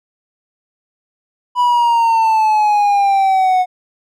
triangle exponential sweep, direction down, 987.8 to 730 Hz, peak -8 dBFS, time 1.55-3.66 s, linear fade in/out 50 ms, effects none

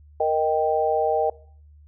sine chord, Eb major, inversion second, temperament equal, 466.2 / 622.3 / 784 Hz, Bb4 / Eb5 / G5, 0 / 0 / 0 cents, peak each -23 dBFS, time 0.2-1.3 s, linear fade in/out 5 ms, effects noise-tail reverb RT60 0.5 s tail -21 dB re dry + added 74 Hz sine -47 dBFS peak until 1.87 s

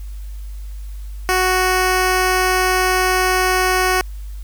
10% pulse tone, 370 Hz, F#4, in tune, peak -6 dBFS, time 1.29-4.01 s, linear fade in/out 0 ms, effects added 50 Hz sine -27 dBFS peak until 4.43 s + white hiss -50 dBFS RMS until 4.43 s

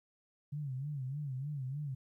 sine tone with vibrato, 138.59 Hz, C#3, in tune, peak -36 dBFS, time 0.52-1.95 s, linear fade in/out 10 ms, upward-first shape sine, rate 3.3 Hz, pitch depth 140 cents each way, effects 13-bit

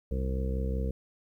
harmonic tone, 65.3 Hz, C2, 3 cents flat, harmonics 1 / 2 / 3 / 4 / 5 / 6 / 7 / 8, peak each -29 / -38 / -37 / -45 / -46 / -50 / -39 / -43 dBFS, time 0.11-0.91 s, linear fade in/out 5 ms, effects 11-bit

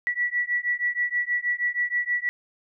sine beating tone pair, 1944 / 1950.3 Hz, B6 / B6, -28 / -22 cents, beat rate 6.3 Hz, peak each -26 dBFS, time 0.07-2.29 s, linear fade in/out 0 ms, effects none

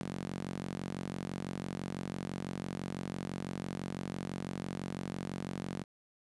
sawtooth tone with high-pass filter, 45.99 Hz, F#1, 10 cents flat, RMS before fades -40 dBFS, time 0-5.84 s, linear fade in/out 10 ms, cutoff 180 Hz, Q 2.1, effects resampled to 24000 Hz + 11-bit

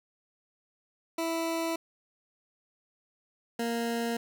20% pulse tone pair in turn, 329.6 / 233.1 Hz, E4 / A#3, 0 / 0 cents, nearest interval tritone, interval 600 cents, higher first, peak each -24 dBFS, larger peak neither, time 1.18-1.76 / 3.59-4.17 s, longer neither, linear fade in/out 5 ms, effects none

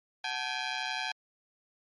10% pulse ring-modulated tone, 809 Hz, G#5, 46 cents flat, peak -20 dBFS, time 0.24-1.12 s, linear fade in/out 5 ms, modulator 66 Hz, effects low-pass 5000 Hz 12 dB/octave + MP3 48 kbps

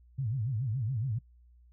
sine tone with vibrato, 120 Hz, B2, 49 cents flat, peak -29 dBFS, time 0.18-1.19 s, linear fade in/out 10 ms, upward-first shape sine, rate 7.1 Hz, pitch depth 250 cents each way, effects noise-tail reverb RT60 0.1 s tail -22 dB re dry + added 60 Hz sine -56 dBFS peak until 1.72 s

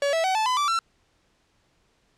45% pulse tone with pitch steps, 566 / 653.9 / 755.5 / 872.9 / 1008.5 / 1165.2 / 1346.2 Hz, C#5 / E5 / F#5 / A5 / B5 / D6 / E6, +36 / -14 / +36 / -14 / +36 / -14 / +36 cents, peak -21 dBFS, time 0.02-0.79 s, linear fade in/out 2 ms, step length 110 ms, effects pink hiss -66 dBFS RMS until 2.17 s + low-pass 7000 Hz 12 dB/octave

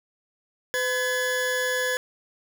40% pulse tone pair together, 505.9 / 1700 Hz, B4 / G#6, +42 / +40 cents, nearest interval octave + major sixth, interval 2098 cents, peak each -26 / -25 dBFS, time 0.74-1.97 s, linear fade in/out 0 ms, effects none

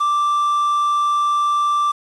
triangle tone, 1174.7 Hz, D6, in tune, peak -13 dBFS, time 0-1.92 s, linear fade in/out 10 ms, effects resampled to 24000 Hz + 7-bit

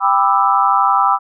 sine chord, E minor seventh, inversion first, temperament just, 791.1 / 988.9 / 1186.7 / 1318.5 Hz, G5 / B5 / D6 / E6, +16 / +2 / +18 / 0 cents, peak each -16 dBFS, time 0-1.19 s, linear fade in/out 50 ms, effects none

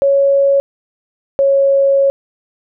sine tone pair in turn, 555 / 550.8 Hz, C#5 / C#5, +2 / -11 cents, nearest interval unison, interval 13 cents, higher first, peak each -8 dBFS, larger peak neither, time 0.02-0.6 / 1.39-2.1 s, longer second, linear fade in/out 0 ms, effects none

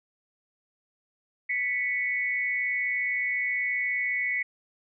sine tone pair together, 1978.8 / 2218 Hz, B6 / C#7, +3 / 0 cents, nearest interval major second, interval 197 cents, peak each -28 dBFS, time 1.49-4.43 s, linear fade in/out 10 ms, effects none

